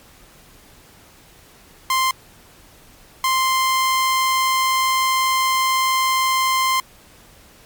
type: tone pair in turn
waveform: sawtooth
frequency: 1046.5 / 1046.5 Hz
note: C6 / C6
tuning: 0 / 0 cents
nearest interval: unison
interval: 0 cents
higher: neither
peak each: -12 dBFS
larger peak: neither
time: 1.9-2.11 / 3.24-6.8 s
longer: second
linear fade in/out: 2 ms
effects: pink hiss -48 dBFS RMS until 7.65 s + MP3 96 kbps